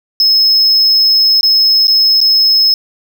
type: tone with dropouts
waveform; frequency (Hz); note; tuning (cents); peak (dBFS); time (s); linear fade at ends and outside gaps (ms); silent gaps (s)
triangle; 5180; E8; -31; -5; 0.2-2.74; 1; 1.41-1.431 / 1.871-1.88 / 2.205-2.213
effects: none